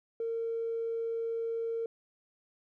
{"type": "tone with tanh clipping", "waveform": "triangle", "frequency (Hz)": 457.9, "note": "A#4", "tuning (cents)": -31, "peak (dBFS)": -31, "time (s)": [0.2, 1.86], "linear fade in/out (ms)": 2, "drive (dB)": 4, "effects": []}